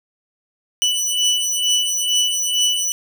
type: beating tone pair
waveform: 25% pulse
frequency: 2968 / 2970.2 Hz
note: F#7 / F#7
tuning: +5 / +6 cents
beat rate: 2.2 Hz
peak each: -16 dBFS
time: 0.82-2.92 s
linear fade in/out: 0 ms
effects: none